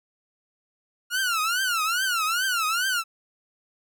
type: tone with vibrato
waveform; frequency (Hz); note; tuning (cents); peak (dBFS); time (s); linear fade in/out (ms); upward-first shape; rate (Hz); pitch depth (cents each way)
sawtooth; 1400; F6; +4; -19; 1.1-3.04; 50; triangle; 2.4; 220
effects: none